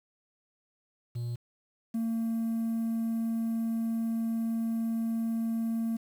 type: tone pair in turn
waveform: triangle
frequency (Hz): 119.4 / 227.2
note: A#2 / A#3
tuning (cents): +42 / -44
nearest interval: major seventh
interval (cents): 1114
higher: second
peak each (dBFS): -29 / -25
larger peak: second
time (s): 1.15-1.36 / 1.94-5.97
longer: second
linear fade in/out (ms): 10
effects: tanh soft clip ceiling -22 dBFS + 9-bit